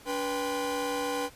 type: tone cluster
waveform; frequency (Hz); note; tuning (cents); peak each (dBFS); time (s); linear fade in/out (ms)
45% pulse; 286.6 / 489.6 / 790 / 1036; D4 / B4 / G5 / C6; -42 / -15 / +13 / -17; -36 / -32 / -36 / -37; 0.05-1.3; 50
effects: pink hiss -53 dBFS RMS until 1.35 s + resampled to 32000 Hz